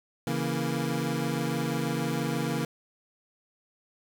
25% pulse chord, A# diminished, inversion first, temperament equal, 138.59 / 164.81 / 233.1 Hz, C#3 / E3 / A#3, 0 / 0 / 0 cents, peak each -28 dBFS, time 0.27-2.65 s, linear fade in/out 2 ms, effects 9-bit

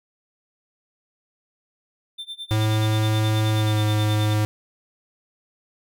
triangle tone with tremolo, 3566 Hz, A7, 22 cents sharp, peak -28 dBFS, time 2.18-4.34 s, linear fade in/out 10 ms, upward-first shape sine, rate 9.4 Hz, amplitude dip 95%
square tone with pitch glide, 108.5 to 106.39 Hz, A2 to G#2, -24 to +42 cents, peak -19 dBFS, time 2.51-4.45 s, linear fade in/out 0 ms, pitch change -34 cents, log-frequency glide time 3.51-3.83 s
effects none

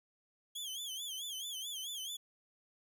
sawtooth tone with vibrato, 3258 Hz, G#7, 34 cents flat, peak -37 dBFS, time 0.55-2.17 s, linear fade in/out 10 ms, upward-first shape sine, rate 4.6 Hz, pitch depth 130 cents each way, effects none

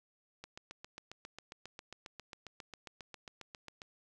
click train, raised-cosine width 0.2 ms, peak -29 dBFS, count 26, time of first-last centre 0.44-3.818 s, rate 7.4 Hz, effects none

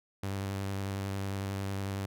sawtooth tone with vibrato, 98 Hz, G2, in tune, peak -29 dBFS, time 0.23-2.06 s, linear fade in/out 5 ms, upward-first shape square, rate 11 Hz, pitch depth 14 cents each way, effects none

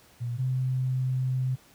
sine tone pair in turn, 120 / 129.13 Hz, B2 / C3, -49 / -22 cents, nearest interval minor second, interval 127 cents, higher second, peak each -28 / -24 dBFS, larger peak second, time 0.2-0.38 / 0.38-1.56 s, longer second, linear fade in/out 20 ms, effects pink hiss -57 dBFS RMS until 1.74 s + high-pass 60 Hz 12 dB/octave

